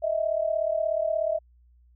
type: tone pair together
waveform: sine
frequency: 623.3 / 660 Hz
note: D#5 / E5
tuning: +3 / +2 cents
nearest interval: minor second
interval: 99 cents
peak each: -26 dBFS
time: 0.02-1.39 s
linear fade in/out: 20 ms
effects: added 60 Hz sine -55 dBFS peak until 1.95 s